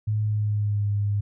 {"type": "tone with pitch glide", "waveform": "sine", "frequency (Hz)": [106.8, 102.33], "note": ["G#2", "G#2"], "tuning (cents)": [49, -25], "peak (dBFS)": -21, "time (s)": [0.07, 1.21], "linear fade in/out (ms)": 10, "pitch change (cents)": -74, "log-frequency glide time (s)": [0.21, 0.89], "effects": []}